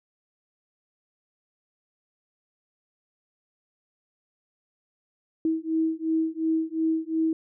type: beating tone pair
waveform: sine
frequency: 320.2 / 323 Hz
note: D#4 / E4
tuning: +50 / -35 cents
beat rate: 2.8 Hz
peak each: -26 dBFS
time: 5.45-7.33 s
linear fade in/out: 2 ms
effects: none